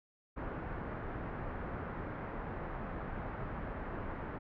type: low-pass noise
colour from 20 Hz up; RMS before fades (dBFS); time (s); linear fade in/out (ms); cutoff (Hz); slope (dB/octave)
pink; -41; 0.36-4.39; 20; 1700; 24
effects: none